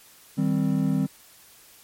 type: chord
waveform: triangle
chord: C minor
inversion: first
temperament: just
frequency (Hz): 156.98 / 196.22 / 261.6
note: Eb3 / G3 / C4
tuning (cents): +16 / +2 / 0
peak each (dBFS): -23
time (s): 0.37-1.07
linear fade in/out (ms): 20
effects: white hiss -52 dBFS RMS until 1.83 s + MP3 64 kbps